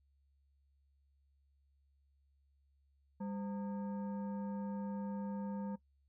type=tone with frequency modulation; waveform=sine; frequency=199.3 Hz; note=G3; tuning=29 cents sharp; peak=-38 dBFS; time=3.2-5.76 s; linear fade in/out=10 ms; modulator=715 Hz; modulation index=0.58; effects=noise-tail reverb RT60 0.1 s tail -19 dB re dry + added 69 Hz sine -70 dBFS peak until 6.08 s